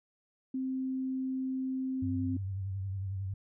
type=tone; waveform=sine; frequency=261.6 Hz; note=C4; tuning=in tune; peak=-31 dBFS; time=0.54-2.37 s; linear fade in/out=5 ms
type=tone with vibrato; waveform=sine; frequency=96.6 Hz; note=G2; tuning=25 cents flat; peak=-33 dBFS; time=2.02-3.34 s; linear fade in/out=5 ms; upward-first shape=triangle; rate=11 Hz; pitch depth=63 cents each way
effects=none